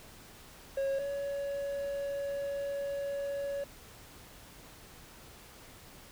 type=tone pair in turn; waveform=triangle; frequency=546 / 561.7 Hz; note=C#5 / C#5; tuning=-26 / +23 cents; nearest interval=unison; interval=49 cents; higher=second; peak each=-27 / -31 dBFS; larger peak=first; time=0.77-0.99 / 0.99-3.64 s; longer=second; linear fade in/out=5 ms; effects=pink hiss -53 dBFS RMS until 6.11 s